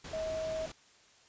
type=tone in noise; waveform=sine; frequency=637 Hz; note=D#5; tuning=41 cents sharp; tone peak=-33 dBFS; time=0.13-0.66 s; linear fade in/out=5 ms; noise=pink; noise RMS=-45 dBFS; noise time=0.04-0.72 s; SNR=+9 dB; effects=white hiss -62 dBFS RMS until 1.28 s + resampled to 16000 Hz